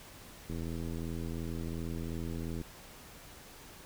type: click train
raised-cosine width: 3 ms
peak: -27 dBFS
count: 176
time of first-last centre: 0.5-2.614 s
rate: 82.8 Hz
effects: pink hiss -52 dBFS RMS until 3.85 s